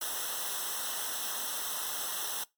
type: noise with comb filter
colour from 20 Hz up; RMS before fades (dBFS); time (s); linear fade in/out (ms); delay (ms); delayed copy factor
white; -35; 0.01-2.44; 5; 0.43; -1
effects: noise-tail reverb RT60 0.2 s tail -22 dB re dry + MP3 96 kbps